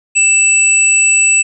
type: tone pair together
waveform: sine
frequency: 2651 / 7848 Hz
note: E7 / B8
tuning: +9 / -12 cents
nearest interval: octave + perfect fifth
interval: 1879 cents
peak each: -10 dBFS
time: 0.15-1.43 s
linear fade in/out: 20 ms
effects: none